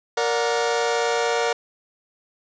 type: chord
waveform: sawtooth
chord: Bb augmented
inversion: none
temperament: just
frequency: 466.2 / 582.7 / 728.4 Hz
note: Bb4 / D5 / F#5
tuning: 0 / -14 / -27 cents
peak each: -18 / -23 / -22 dBFS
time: 0.17-1.53 s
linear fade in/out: 5 ms
effects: resampled to 16000 Hz + 7-bit